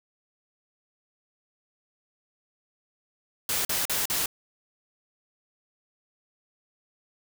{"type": "noise bursts", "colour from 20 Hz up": "white", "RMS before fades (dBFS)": -27, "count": 4, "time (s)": [3.49, 4.259], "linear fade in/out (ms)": 2, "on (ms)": 160, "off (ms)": 43, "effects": []}